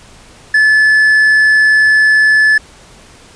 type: tone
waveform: triangle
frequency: 1731 Hz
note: A6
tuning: 29 cents flat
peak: -4 dBFS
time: 0.54-2.58 s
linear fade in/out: 5 ms
effects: pink hiss -40 dBFS RMS until 3.35 s + resampled to 22050 Hz